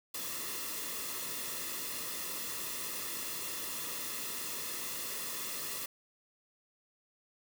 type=noise with comb filter; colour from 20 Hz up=white; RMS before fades=-39 dBFS; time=0.14-5.86 s; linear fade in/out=5 ms; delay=1.3 ms; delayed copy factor=-0.65; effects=none